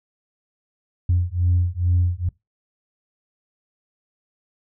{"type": "beating tone pair", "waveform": "sine", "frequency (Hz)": [87.31, 89.61], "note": ["F2", "F2"], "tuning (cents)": [0, 45], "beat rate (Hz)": 2.3, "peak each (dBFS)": -19, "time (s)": [1.09, 2.29], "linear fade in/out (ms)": 5, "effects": ["noise-tail reverb RT60 0.2 s tail -23 dB re dry", "tanh soft clip ceiling -11 dBFS"]}